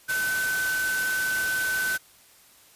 sine tone in noise, 1520 Hz, F#6, 46 cents sharp, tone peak -24 dBFS, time 0.08-1.98 s, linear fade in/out 20 ms, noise white, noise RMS -32 dBFS, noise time 0.08-1.98 s, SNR +5 dB, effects white hiss -55 dBFS RMS until 2.75 s + resampled to 32000 Hz

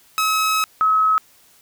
sawtooth / sine tone pair in turn, 1283 / 1283 Hz, E6 / E6, -47 / -47 cents, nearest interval unison, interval 0 cents, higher neither, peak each -13 dBFS, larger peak neither, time 0.18-0.64 / 0.81-1.18 s, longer first, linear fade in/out 0 ms, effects white hiss -53 dBFS RMS until 1.61 s

